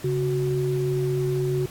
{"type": "tone pair together", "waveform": "sine", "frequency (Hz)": [138.33, 370], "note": ["C#3", "F#4"], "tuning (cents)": [-3, 0], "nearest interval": "octave + perfect fourth", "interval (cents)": 1703, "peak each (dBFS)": -24, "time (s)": [0.04, 1.66], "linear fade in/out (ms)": 5, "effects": ["pink hiss -43 dBFS RMS until 1.7 s", "AAC 64 kbps"]}